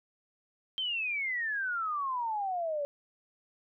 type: exponential sweep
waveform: sine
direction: down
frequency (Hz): 3167 to 562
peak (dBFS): -30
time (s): 0.78-2.85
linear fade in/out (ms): 0
effects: none